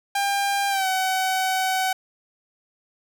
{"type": "tone with pitch glide", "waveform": "sawtooth", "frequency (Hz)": [799, 754.2], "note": ["G5", "F#5"], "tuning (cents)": [33, 33], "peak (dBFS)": -17, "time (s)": [0.15, 1.93], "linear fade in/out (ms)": 5, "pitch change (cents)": -100, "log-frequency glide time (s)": [0.69, 0.87], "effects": []}